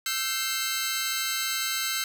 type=tone cluster; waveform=15% pulse; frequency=1332 / 1553 / 2114 / 3878 Hz; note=E6 / G6 / C7 / B7; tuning=+18 / -17 / +17 / -32 cents; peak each=-27 / -26 / -25 / -26 dBFS; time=0.06-2.04 s; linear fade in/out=2 ms; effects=9-bit